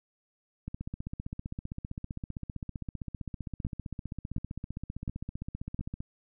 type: two click trains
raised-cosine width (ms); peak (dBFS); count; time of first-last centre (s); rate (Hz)
5; -24 / -21; 83 / 4; 0.68-6.005 / 3.65-5.793; 15.4 / 1.4
effects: none